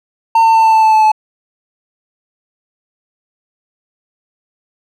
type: tone with pitch steps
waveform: triangle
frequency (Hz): 907 / 900.7 / 894.5 / 888.3 / 882.2 / 876.1 / 870.1 / 864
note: A#5 / A5 / A5 / A5 / A5 / A5 / A5 / A5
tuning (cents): -48 / +40 / +28 / +16 / +4 / -8 / -20 / -32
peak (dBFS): -4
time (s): 0.35-1.118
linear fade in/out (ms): 5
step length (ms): 96
effects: none